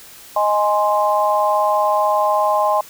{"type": "chord", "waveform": "sine", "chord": "Ab major", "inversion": "second", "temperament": "equal", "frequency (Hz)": [622.3, 830.6, 1046.5], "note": ["Eb5", "Ab5", "C6"], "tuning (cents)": [0, 0, 0], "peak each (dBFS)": -18, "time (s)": [0.36, 2.81], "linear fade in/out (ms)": 5, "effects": ["white hiss -41 dBFS RMS until 2.89 s"]}